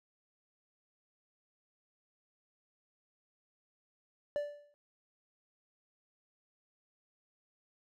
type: tone with exponential decay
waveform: triangle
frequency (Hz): 584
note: D5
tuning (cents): -10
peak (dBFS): -27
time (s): 4.36-4.74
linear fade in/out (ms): 0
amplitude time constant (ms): 82
effects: none